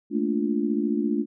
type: chord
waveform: sine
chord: Bb major seventh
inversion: third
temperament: just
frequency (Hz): 218.5 / 233.1 / 291.4 / 349.6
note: A3 / Bb3 / D4 / F4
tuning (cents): -12 / 0 / -13 / +2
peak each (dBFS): -26 / -30 / -26 / -29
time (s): 0.1-1.26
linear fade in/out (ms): 50
effects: none